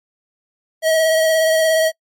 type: tone with vibrato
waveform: square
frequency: 640 Hz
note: D#5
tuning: 49 cents sharp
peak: -13 dBFS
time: 0.82-1.92 s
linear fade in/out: 50 ms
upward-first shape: sine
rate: 17 Hz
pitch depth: 20 cents each way
effects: noise-tail reverb RT60 0.1 s tail -26 dB re dry + MP3 64 kbps